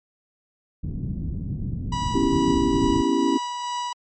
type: low-pass noise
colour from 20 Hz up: white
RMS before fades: -28 dBFS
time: 0.83-3.02 s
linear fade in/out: 10 ms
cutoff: 200 Hz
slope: 24 dB/octave
type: tone with tremolo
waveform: 45% pulse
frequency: 975 Hz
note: B5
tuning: 23 cents flat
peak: -25 dBFS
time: 1.92-3.93 s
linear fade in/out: 5 ms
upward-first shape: sine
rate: 2.3 Hz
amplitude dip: 30%
type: chord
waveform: sine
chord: C# half-diminished seventh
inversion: third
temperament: equal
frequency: 246.9 / 277.2 / 329.6 / 392 Hz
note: B3 / C#4 / E4 / G4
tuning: 0 / 0 / 0 / 0 cents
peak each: -26 / -22 / -23 / -26 dBFS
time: 2.14-3.38 s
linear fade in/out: 10 ms
effects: MP3 32 kbps